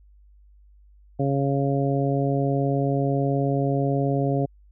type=harmonic tone; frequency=138.59 Hz; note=C#3; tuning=in tune; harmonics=1 / 2 / 3 / 4 / 5; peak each=-23 / -26 / -28 / -29 / -30 dBFS; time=1.19-4.46 s; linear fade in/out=10 ms; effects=added 50 Hz sine -50 dBFS peak until 4.71 s